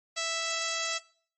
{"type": "tone", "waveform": "5% pulse", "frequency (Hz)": 659.3, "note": "E5", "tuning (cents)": 0, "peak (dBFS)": -18, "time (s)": [0.16, 0.99], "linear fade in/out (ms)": 20, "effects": ["noise-tail reverb RT60 0.5 s tail -20 dB re dry", "MP3 32 kbps"]}